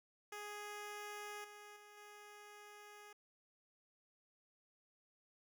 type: tone with level steps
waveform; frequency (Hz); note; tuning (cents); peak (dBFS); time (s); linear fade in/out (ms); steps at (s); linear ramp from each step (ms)
10% pulse; 415.3; G#4; 0; -38 / -46 / -50 / -47; 0.32-3.13; 5; 1.44 / 1.76 / 1.97; 5
effects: none